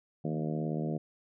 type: harmonic tone with a mistuned harmonic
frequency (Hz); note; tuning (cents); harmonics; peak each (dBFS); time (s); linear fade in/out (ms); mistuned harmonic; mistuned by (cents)
77.3; D#2; -11; 2 / 3 / 4 / 5 / 6 / 7 / 8 / 9; -33 / -37 / -39 / -41 / -43 / -44 / -45 / -46; 0.24-0.98; 10; 2; +44
effects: none